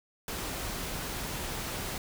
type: noise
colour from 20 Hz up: pink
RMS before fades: -36 dBFS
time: 0.28-1.98 s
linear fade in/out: 2 ms
effects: none